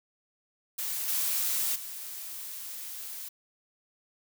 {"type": "noise with level steps", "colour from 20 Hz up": "blue", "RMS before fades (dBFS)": [-33, -29, -40], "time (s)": [0.78, 3.29], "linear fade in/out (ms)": 10, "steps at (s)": [1.08, 1.75], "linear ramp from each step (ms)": 10, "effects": []}